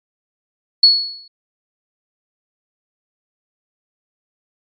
sine tone with exponential decay, 4381 Hz, C#8, 21 cents flat, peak -3 dBFS, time 0.83-1.28 s, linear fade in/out 5 ms, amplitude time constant 97 ms, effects MP3 48 kbps

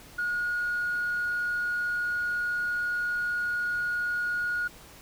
sine tone, 1442 Hz, F#6, 45 cents flat, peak -25 dBFS, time 0.18-4.68 s, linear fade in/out 10 ms, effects tanh soft clip ceiling -23 dBFS + pink hiss -50 dBFS RMS until 5.01 s

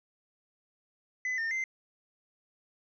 triangle tone with pitch steps, 2014 / 1815 / 2077 Hz, B6 / A#6 / C7, +33 / -47 / -13 cents, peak -28 dBFS, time 1.25-1.64 s, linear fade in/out 2 ms, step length 130 ms, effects resampled to 16000 Hz

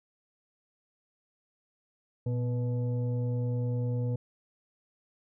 sine tone with frequency modulation, 120 Hz, B2, 49 cents flat, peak -27 dBFS, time 2.26-4.16 s, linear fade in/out 5 ms, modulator 370 Hz, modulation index 0.56, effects none

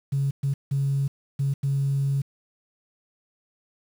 sine tone bursts at uneven times, 138.4 Hz, C#3, 2 cents flat, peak -20 dBFS, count 5, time 0.12-0.31 / 0.43-0.54 / 0.71-1.08 / 1.39-1.54 / 1.63-2.22 s, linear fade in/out 10 ms, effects tanh soft clip ceiling -16 dBFS + 8-bit

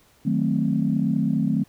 sine chord, D# diminished seventh, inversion none, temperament equal, 155.56 / 185 / 220 / 261.6 Hz, D#3 / F#3 / A3 / C4, 0 / 0 / 0 / 0 cents, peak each -25 / -25 / -23 / -25 dBFS, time 0.25-1.64 s, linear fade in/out 10 ms, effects tanh soft clip ceiling -9 dBFS + pink hiss -58 dBFS RMS until 1.68 s

